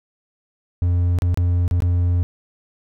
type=tone with dropouts; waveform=triangle; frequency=88 Hz; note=F2; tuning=14 cents sharp; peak=-13 dBFS; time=0.82-2.23 s; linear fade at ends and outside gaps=0 ms; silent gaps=1.187-1.221 / 1.344-1.374 / 1.679-1.711 / 1.804-1.822 s; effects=none